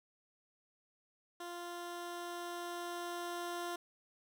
15% pulse tone with level ramp, 348.1 Hz, F4, 6 cents flat, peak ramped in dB -37 to -32 dBFS, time 1.4-3.76 s, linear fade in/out 5 ms, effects none

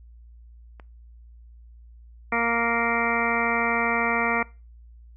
click, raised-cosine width 0.5 ms, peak -29 dBFS, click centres 0.798 s
harmonic tone, 233.1 Hz, A#3, in tune, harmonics 1 / 2 / 3 / 4 / 5 / 6 / 8 / 9 / 10, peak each -30 / -30 / -30 / -30 / -30 / -30 / -30 / -30 / -30 dBFS, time 2.32-4.43 s, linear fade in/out 5 ms
effects noise-tail reverb RT60 0.3 s tail -22 dB re dry + added 58 Hz sine -45 dBFS peak until 5.16 s

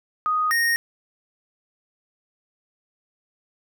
sine / square tone pair in turn, 1244.5 / 1857.8 Hz, D#6 / A#6, 0 / -6 cents, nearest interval perfect fifth, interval 694 cents, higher second, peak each -19 dBFS, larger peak neither, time 0.26-0.51 / 0.51-0.76 s, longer neither, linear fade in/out 0 ms, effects none

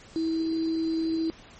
sine tone with sample-and-hold, 324.5 Hz, E4, 27 cents flat, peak -24 dBFS, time 0.16-1.3 s, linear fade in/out 0 ms, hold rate 4410 Hz, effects pink hiss -50 dBFS RMS until 1.59 s + MP3 32 kbps

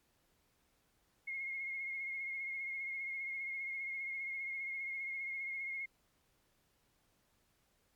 sine tone with vibrato, 2151 Hz, C7, 47 cents sharp, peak -38 dBFS, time 1.27-5.86 s, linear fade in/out 10 ms, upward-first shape sine, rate 15 Hz, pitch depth 29 cents each way, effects pink hiss -75 dBFS RMS until 7.95 s + MP3 96 kbps

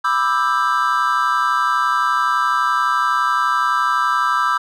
triangle chord, E minor seventh, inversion second, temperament just, 988.9 / 1186.7 / 1318.5 / 1582.2 Hz, B5 / D6 / E6 / G6, +2 / +18 / 0 / +16 cents, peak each -20 / -18 / -17 / -21 dBFS, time 0.04-4.58 s, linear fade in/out 10 ms, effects none

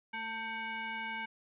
sine tone with frequency modulation, 1568 Hz, G6, in tune, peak -36 dBFS, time 0.13-1.26 s, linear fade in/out 10 ms, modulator 673 Hz, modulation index 1.5, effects none

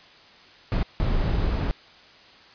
brown noise bursts at uneven times, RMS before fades -23 dBFS, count 2, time 0.72-0.83 / 1-1.71 s, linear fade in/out 0 ms, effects white hiss -50 dBFS RMS until 2.54 s + resampled to 11025 Hz

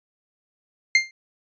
40% pulse tone with exponential decay, 2107 Hz, C7, 12 cents sharp, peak -9 dBFS, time 0.95-1.11 s, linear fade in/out 2 ms, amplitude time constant 34 ms, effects resampled to 16000 Hz

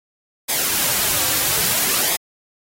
white noise with flanger, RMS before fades -19 dBFS, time 0.48-2.17 s, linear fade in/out 20 ms, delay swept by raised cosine 0.69 to 4.79 ms, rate 0.6 Hz, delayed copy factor -0.5, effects AAC 48 kbps

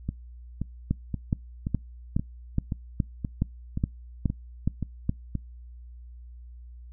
two click trains, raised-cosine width 5 ms, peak -16 / -11 dBFS, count 11 / 11, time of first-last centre 0.09-5.353 / 0.91-5.094 s, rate 1.9 / 2.39 Hz, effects noise-tail reverb RT60 0.2 s tail -26 dB re dry + added 60 Hz sine -42 dBFS peak until 6.92 s

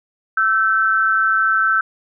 sine tone pair together, 1333.5 / 1538 Hz, E6 / G6, +20 / -33 cents, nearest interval major second, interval 247 cents, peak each -16 dBFS, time 0.37-1.81 s, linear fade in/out 5 ms, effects none

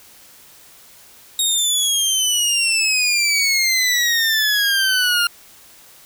20% pulse exponential sweep, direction down, 3766 to 1396.9 Hz, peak -10 dBFS, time 1.39-5.27 s, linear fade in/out 2 ms, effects white hiss -46 dBFS RMS until 6.05 s

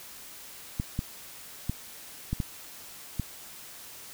clicks, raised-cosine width 5 ms, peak -16 dBFS, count 6, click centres 0.799 / 0.991 / 1.696 / 2.33 / 2.402 / 3.197 s, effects white hiss -46 dBFS RMS until 4.13 s

